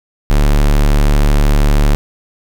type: tone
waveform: square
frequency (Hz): 36.43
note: D1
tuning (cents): -13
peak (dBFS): -8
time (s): 0.3-1.95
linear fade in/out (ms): 0
effects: none